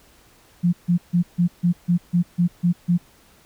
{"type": "tone bursts", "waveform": "sine", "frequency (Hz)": 174.61, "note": "F3", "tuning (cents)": 0, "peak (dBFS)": -14, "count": 10, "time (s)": [0.63, 2.98], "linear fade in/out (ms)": 20, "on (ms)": 100, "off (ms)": 150, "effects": ["pink hiss -54 dBFS RMS until 3.45 s"]}